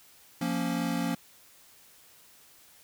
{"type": "chord", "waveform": "square", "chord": "Bb minor", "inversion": "second", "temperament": "equal", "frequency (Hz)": [174.61, 233.1, 277.2], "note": ["F3", "Bb3", "Db4"], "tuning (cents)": [0, 0, 0], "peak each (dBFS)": -33, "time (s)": [0.41, 1.15], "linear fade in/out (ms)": 5, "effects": ["white hiss -57 dBFS RMS until 2.83 s"]}